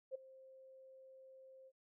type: tone with ADSR envelope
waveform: sine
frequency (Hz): 527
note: C5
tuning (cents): +12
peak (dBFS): -38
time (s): 0.11-1.72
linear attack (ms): 38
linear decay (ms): 10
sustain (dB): -19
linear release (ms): 48
effects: none